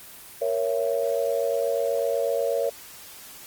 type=chord; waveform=sine; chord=A# diminished; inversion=none; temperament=equal with one note detuned; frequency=466.2 / 554.4 / 666.9 Hz; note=A#4 / C#5 / E5; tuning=0 / 0 / +20 cents; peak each=-26 / -25 / -29 dBFS; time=0.41-2.7 s; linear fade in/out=10 ms; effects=white hiss -44 dBFS RMS until 3.46 s + Opus 24 kbps